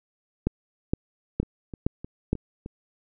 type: two click trains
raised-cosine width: 3 ms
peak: -9 / -23 dBFS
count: 5 / 5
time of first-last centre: 0.47-2.33 / 1.43-2.661 s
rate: 2.15 / 3.25 Hz
effects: none